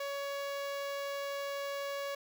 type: tone with notch filter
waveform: sawtooth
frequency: 561 Hz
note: C#5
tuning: 21 cents sharp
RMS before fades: -38 dBFS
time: 0-2.15 s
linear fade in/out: 5 ms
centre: 8900 Hz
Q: 1.5
effects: none